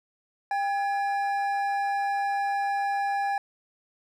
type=tone pair together; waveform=triangle; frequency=798.5 / 1692 Hz; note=G5 / G#6; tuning=+32 / +32 cents; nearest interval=octave + minor second; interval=1300 cents; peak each=-23 / -32 dBFS; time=0.51-3.38 s; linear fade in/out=2 ms; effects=none